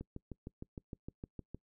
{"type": "click train", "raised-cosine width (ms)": 3, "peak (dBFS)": -30, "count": 11, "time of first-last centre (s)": [0.01, 1.546], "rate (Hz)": 6.51, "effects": ["noise-tail reverb RT60 0.1 s tail -24 dB re dry"]}